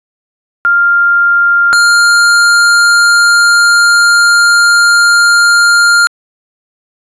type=tone pair in turn; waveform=sine / square; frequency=1396.9 / 1402.7 Hz; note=F6 / F6; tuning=0 / +7 cents; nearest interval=unison; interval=7 cents; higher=second; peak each=-5 dBFS; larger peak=neither; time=0.65-1.73 / 1.73-6.07 s; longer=second; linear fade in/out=0 ms; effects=resampled to 22050 Hz